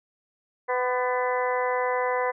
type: harmonic tone with a mistuned harmonic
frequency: 250.7 Hz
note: B3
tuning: 26 cents sharp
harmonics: 2 / 3 / 4 / 5 / 6 / 7 / 8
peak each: -26 / -31 / -28 / -39 / -38 / -35 / -34 dBFS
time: 0.68-2.32 s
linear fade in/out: 20 ms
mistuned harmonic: 5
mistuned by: -51 cents
effects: none